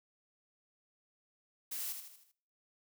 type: noise with echo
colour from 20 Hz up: blue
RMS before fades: -40 dBFS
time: 1.71-1.93 s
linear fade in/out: 10 ms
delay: 78 ms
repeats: 5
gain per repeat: -6 dB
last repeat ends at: 2.32 s
effects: noise-tail reverb RT60 0.5 s tail -20 dB re dry